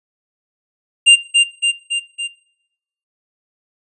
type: tone with echo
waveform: square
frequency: 2793 Hz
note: F7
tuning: 1 cent flat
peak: -5 dBFS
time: 1.06-1.16 s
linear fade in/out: 20 ms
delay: 280 ms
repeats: 4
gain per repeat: -4 dB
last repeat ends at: 2.28 s
effects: noise-tail reverb RT60 0.8 s tail -21 dB re dry + resampled to 24000 Hz